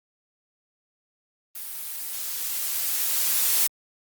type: noise with level ramp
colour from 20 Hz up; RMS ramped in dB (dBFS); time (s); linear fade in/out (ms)
blue; -36 to -20; 1.55-3.67; 5
effects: Opus 32 kbps